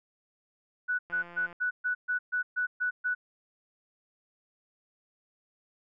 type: tone bursts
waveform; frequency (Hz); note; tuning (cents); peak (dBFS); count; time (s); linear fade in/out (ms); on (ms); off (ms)
sine; 1480; F#6; 0; -26; 10; 0.88-3.15; 20; 110; 130
type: click train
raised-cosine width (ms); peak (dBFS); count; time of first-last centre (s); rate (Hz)
0.5; -33; 75; 1.1-1.528; 173
effects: none